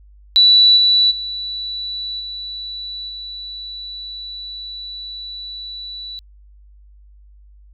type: tone with level steps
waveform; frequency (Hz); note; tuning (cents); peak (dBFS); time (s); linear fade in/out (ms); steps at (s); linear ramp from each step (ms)
sine; 3951; B7; 0; -7 / -10 / -23 / -26 / -28; 0.36-6.19; 0; 0.76 / 1.1 / 2.19 / 3.08; 20
effects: added 50 Hz sine -43 dBFS peak until 7.73 s

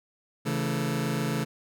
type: chord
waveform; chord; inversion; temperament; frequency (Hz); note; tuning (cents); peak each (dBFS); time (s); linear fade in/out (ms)
sawtooth; A major; first; just; 137.5 / 165 / 220; C#3 / E3 / A3; -14 / +2 / 0; -26 / -27 / -27; 0.45-1.45; 20
effects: none

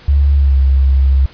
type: tone with pitch glide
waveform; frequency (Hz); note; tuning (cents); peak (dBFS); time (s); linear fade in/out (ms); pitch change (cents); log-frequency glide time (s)
sine; 70.6 to 67.26; C#2 to C2; +32 to +48; -7; 0.08-1.26; 5; -84; 0.36-0.56
effects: pink hiss -40 dBFS RMS until 1.33 s + resampled to 11025 Hz

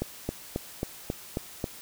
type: click train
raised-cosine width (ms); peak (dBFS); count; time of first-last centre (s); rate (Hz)
2; -15; 7; 0.02-1.642; 3.7
effects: white hiss -46 dBFS RMS until 1.81 s

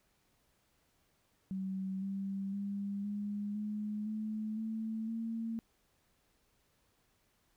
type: tone with pitch steps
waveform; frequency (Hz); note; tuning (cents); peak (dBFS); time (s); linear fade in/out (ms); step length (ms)
sine; 190.6 / 195.39 / 200.3 / 205.3 / 210.5 / 215.8 / 221.2 / 226.8; G3 / G3 / G3 / G#3 / G#3 / A3 / A3 / A#3; -48 / -5 / +38 / -20 / +24 / -33 / +9 / -47; -35; 1.51-5.59; 0; 510
effects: pink hiss -74 dBFS RMS until 7.56 s

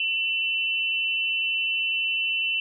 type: tone pair together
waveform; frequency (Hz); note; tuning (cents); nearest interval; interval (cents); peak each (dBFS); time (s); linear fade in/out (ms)
sine; 2694 / 2988; E7 / F#7; +37 / +16; major second; 179; -24 / -28; 0-2.6; 2
effects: none

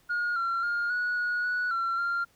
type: tone with pitch steps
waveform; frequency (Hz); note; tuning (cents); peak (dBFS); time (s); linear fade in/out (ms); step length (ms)
sine; 1432 / 1367 / 1414 / 1462 / 1453 / 1471 / 1360 / 1389; F6 / F6 / F6 / F#6 / F#6 / F#6 / F6 / F6; +43 / -37 / +21 / -21 / -32 / -11 / -46 / -10; -24; 0.09-2.25; 20; 270
effects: tanh soft clip ceiling -24 dBFS + pink hiss -64 dBFS RMS until 2.35 s

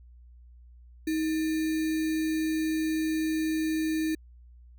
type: tone with sample-and-hold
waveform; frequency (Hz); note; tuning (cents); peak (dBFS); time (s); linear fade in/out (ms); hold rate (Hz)
sine; 316.2; D#4; +28; -25; 1.07-4.15; 5; 2100
effects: added 60 Hz sine -49 dBFS peak until 4.78 s

